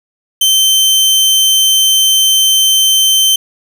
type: tone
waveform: sawtooth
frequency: 3100 Hz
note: G7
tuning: 20 cents flat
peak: -4 dBFS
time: 0.41-3.36 s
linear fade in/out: 5 ms
effects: 7-bit